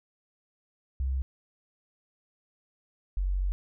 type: tone pair in turn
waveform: sine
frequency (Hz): 66 / 46.67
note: C2 / F#1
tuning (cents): +16 / +16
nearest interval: tritone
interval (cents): 600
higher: first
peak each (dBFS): -26 / -25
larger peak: second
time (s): 1-1.22 / 3.17-3.52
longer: second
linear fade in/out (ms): 0
effects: none